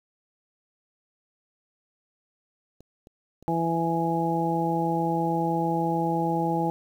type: clicks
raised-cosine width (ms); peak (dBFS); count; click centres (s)
2; -35; 3; 2.806 / 3.071 / 3.426
type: harmonic tone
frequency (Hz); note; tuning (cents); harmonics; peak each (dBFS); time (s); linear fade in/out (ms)
166.3; E3; +16; 1 / 2 / 3 / 4 / 5; -28 / -28 / -32 / -34 / -27; 3.48-6.7; 0
effects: 9-bit